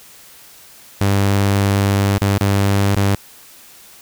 sawtooth tone with dropouts, 99.5 Hz, G2, 26 cents sharp, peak -9 dBFS, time 1.01-3.15 s, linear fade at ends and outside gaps 0 ms, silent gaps 2.18-2.216 / 2.38-2.41 / 2.949-2.966 s, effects white hiss -43 dBFS RMS until 4.01 s

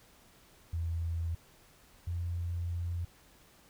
sine tone pair in turn, 83.3 / 86.37 Hz, E2 / F2, +19 / -19 cents, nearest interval minor second, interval 62 cents, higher second, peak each -31 / -32 dBFS, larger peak first, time 0.73-1.35 / 2.07-3.05 s, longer second, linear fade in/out 5 ms, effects pink hiss -61 dBFS RMS until 3.69 s

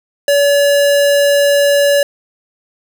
square tone, 570 Hz, C#5, 48 cents sharp, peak -9 dBFS, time 0.28-2.03 s, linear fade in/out 2 ms, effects none

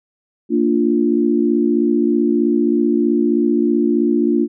sine chord, Bb major, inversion none, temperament equal with one note detuned, 230.5 / 293.7 / 349.2 Hz, Bb3 / D4 / F4, -19 / 0 / 0 cents, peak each -17 dBFS, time 0.49-4.48 s, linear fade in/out 50 ms, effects none

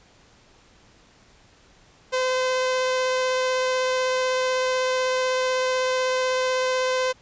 sawtooth tone with vibrato, 513 Hz, C5, 34 cents flat, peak -17 dBFS, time 2.12-7.13 s, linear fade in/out 20 ms, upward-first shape triangle, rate 16 Hz, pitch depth 8 cents each way, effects pink hiss -55 dBFS RMS until 7.21 s + resampled to 16000 Hz

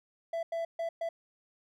triangle tone bursts at uneven times, 666 Hz, E5, 18 cents sharp, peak -29 dBFS, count 4, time 0.33-0.43 / 0.52-0.65 / 0.79-0.89 / 1.01-1.09 s, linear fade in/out 5 ms, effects none

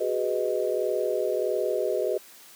sine chord, G# minor seventh, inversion third, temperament just, 373.8 / 415.3 / 498.4 / 623 Hz, F#4 / G#4 / B4 / D#5, +18 / 0 / +16 / +2 cents, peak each -29 dBFS, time 0-2.18 s, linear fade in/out 10 ms, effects white hiss -50 dBFS RMS until 2.55 s + high-pass 200 Hz 12 dB/octave

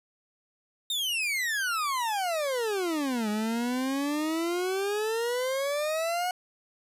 40% pulse exponential two-way sweep, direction down then up, 3729 to 207.7 to 736 Hz, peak -26 dBFS, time 0.9-6.31 s, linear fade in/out 2 ms, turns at 3.29 s, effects resampled to 32000 Hz + 10-bit

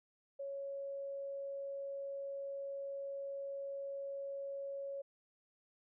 sine tone, 554.4 Hz, C#5, in tune, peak -40 dBFS, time 0.39-5.02 s, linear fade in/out 10 ms, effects none

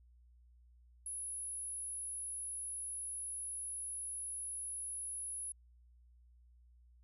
sine tone, 10548 Hz, E9, in tune, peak -40 dBFS, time 1.06-5.52 s, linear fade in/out 2 ms, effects added 60 Hz sine -61 dBFS peak until 7.03 s

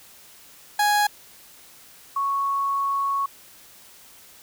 30% pulse / sine tone pair in turn, 830 / 1107.9 Hz, G#5 / C#6, -1 / -1 cents, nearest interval perfect fourth, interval 500 cents, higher second, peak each -15 / -21 dBFS, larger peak first, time 0.79-1.07 / 2.16-3.26 s, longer second, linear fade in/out 5 ms, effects white hiss -49 dBFS RMS until 4.42 s

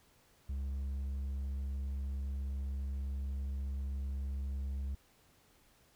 sine tone with hard clipping, 68.2 Hz, C#2, 28 cents flat, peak -36 dBFS, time 0.49-4.95 s, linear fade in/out 5 ms, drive 3 dB, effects pink hiss -67 dBFS RMS until 5.95 s

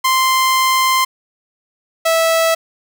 sawtooth tone pair in turn, 1044 / 654.5 Hz, C6 / E5, -4 / -13 cents, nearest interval minor sixth, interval 809 cents, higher first, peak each -8 dBFS, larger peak neither, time 0.04-1.05 / 2.05-2.55 s, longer first, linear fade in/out 10 ms, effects none

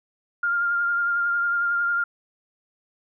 sine tone with vibrato, 1402 Hz, F6, 6 cents sharp, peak -20 dBFS, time 0.43-2.04 s, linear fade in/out 5 ms, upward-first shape triangle, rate 11 Hz, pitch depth 23 cents each way, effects none

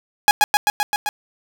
sawtooth tone with echo, 830.6 Hz, G#5, in tune, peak -4 dBFS, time 0.28-0.31 s, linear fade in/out 0 ms, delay 130 ms, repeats 6, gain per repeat -2 dB, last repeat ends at 1.09 s, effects none

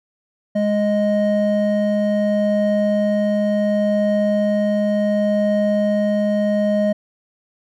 triangle tone pair together, 207.7 / 622.4 Hz, G#3 / D#5, 0 / 0 cents, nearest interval octave + perfect fifth, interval 1900 cents, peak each -16 dBFS, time 0.55-6.93 s, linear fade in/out 10 ms, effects none

